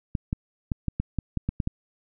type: clicks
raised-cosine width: 5 ms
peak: -13 dBFS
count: 10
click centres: 0.152 / 0.329 / 0.718 / 0.883 / 1 / 1.187 / 1.373 / 1.49 / 1.602 / 1.674 s
effects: none